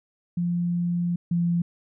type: tone pair in turn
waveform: sine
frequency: 173.9 / 171.9 Hz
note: F3 / F3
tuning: -7 / -27 cents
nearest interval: unison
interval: 20 cents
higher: first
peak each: -22 / -20 dBFS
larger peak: second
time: 0.37-1.16 / 1.31-1.62 s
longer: first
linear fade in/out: 5 ms
effects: none